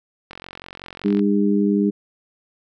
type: click train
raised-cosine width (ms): 0.3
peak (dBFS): -19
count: 41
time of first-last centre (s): 0.31-1.193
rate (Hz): 45.3
type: harmonic tone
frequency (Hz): 101.3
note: G#2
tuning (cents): -43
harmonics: 2 / 3 / 4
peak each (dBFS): -17 / -21 / -23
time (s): 1.04-1.91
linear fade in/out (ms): 20
effects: none